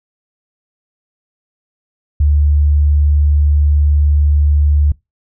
sine tone, 73.42 Hz, D2, in tune, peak -8 dBFS, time 2.2-4.92 s, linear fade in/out 5 ms, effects noise-tail reverb RT60 0.2 s tail -23 dB re dry

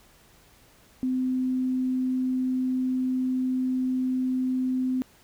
sine tone, 256.7 Hz, C4, 33 cents flat, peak -23 dBFS, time 1.03-5.02 s, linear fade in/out 0 ms, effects pink hiss -57 dBFS RMS until 5.23 s

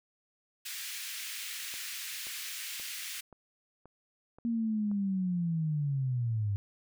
pink high-pass noise, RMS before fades -40 dBFS, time 0.65-3.21 s, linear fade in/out 10 ms, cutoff 1900 Hz, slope 24 dB/octave
click train, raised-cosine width 1 ms, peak -38 dBFS, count 7, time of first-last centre 1.74-4.915 s, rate 1.89 Hz
sine linear sweep, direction down, 235.3 to 98 Hz, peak -28 dBFS, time 4.45-6.56 s, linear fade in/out 0 ms
effects none

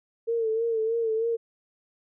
sine tone with vibrato, 451.9 Hz, A4, 46 cents sharp, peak -23 dBFS, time 0.27-1.37 s, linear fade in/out 20 ms, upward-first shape sine, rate 3.2 Hz, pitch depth 52 cents each way, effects none

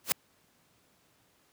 white noise with exponential growth, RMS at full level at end -22 dBFS, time 0.04-0.12 s, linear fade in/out 0 ms, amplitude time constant 17 ms, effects pink hiss -67 dBFS RMS until 1.52 s + high-pass 100 Hz 12 dB/octave

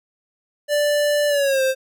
square tone with pitch glide, 587.3 to 526.3 Hz, D5 to C5, 0 to +10 cents, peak -17 dBFS, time 0.68-1.75 s, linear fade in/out 50 ms, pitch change -190 cents, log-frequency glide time 1.28-1.62 s, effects none

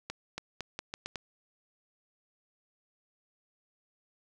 accelerating click train, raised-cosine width 0.2 ms, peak -19 dBFS, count 7, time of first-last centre 0.1-1.157 s, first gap 280 ms, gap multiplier 0.81, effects none

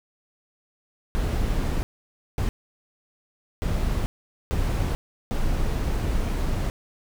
brown noise bursts at uneven times, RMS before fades -24 dBFS, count 5, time 1.15-1.83 / 2.38-2.49 / 3.62-4.06 / 4.51-4.95 / 5.31-6.7 s, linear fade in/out 0 ms, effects none

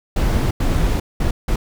brown noise bursts at uneven times, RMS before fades -17 dBFS, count 4, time 0.16-0.51 / 0.6-1 / 1.2-1.31 / 1.48-1.56 s, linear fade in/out 5 ms, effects none

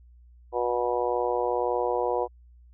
harmonic tone, 121.7 Hz, B2, 25 cents flat, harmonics 3 / 4 / 5 / 6 / 7 / 8, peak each -31 / -27 / -33 / -31 / -35 / -32 dBFS, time 0.52-2.28 s, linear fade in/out 50 ms, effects added 60 Hz sine -50 dBFS peak until 2.73 s

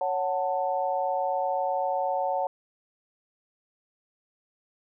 sine chord, F# minor, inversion second, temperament just, 555 / 740 / 888 Hz, C#5 / F#5 / A5, +2 / 0 / +16 cents, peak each -29 / -28 / -30 dBFS, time 0.01-2.47 s, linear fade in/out 2 ms, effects none

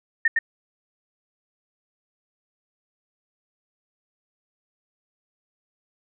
sine tone with echo, 1822 Hz, A#6, 40 cents flat, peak -15 dBFS, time 0.25-0.28 s, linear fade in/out 5 ms, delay 110 ms, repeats 1, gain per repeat -2 dB, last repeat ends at 0.39 s, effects none

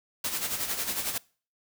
white noise with tremolo, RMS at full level -29 dBFS, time 0.24-1.18 s, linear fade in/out 5 ms, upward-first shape sine, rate 11 Hz, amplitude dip 60%, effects noise-tail reverb RT60 0.4 s tail -23 dB re dry

